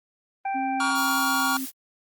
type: harmonic tone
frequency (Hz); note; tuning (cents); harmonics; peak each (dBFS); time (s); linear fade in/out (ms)
784; G5; 0; 1 / 2 / 3; -25 / -39 / -37; 0.45-0.91; 5
type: tone with pitch glide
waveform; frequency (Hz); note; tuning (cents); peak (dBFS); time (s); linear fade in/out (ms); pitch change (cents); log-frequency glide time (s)
sine; 268.9 to 265; C4 to C4; +47 to +22; -29; 0.54-1.66; 20; -25; 1.03-1.5
type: chord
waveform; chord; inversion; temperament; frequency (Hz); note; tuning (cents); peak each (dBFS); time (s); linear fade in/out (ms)
square; G half-diminished seventh; none; just; 784 / 940.8 / 1128.9 / 1411.2; G5 / Bb5 / Db6 / F6; 0 / +16 / +31 / +18; -31 / -32 / -28 / -26; 0.8-1.57; 2
type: noise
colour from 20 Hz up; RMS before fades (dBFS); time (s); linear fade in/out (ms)
blue; -35; 0.95-1.72; 50
effects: Opus 32 kbps